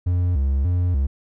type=tone with vibrato; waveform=triangle; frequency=77.9 Hz; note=D#2; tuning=3 cents sharp; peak=-15 dBFS; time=0.06-1.07 s; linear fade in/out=10 ms; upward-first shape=square; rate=1.7 Hz; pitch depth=230 cents each way; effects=none